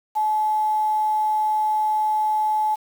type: tone with quantisation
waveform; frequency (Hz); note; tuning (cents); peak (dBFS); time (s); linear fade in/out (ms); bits
sine; 858; A5; -44; -18; 0.15-2.76; 20; 7
effects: none